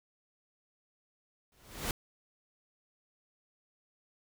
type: noise with exponential growth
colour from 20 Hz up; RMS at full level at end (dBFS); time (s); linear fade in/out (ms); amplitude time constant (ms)
pink; -31; 1.52-1.91; 2; 84
effects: none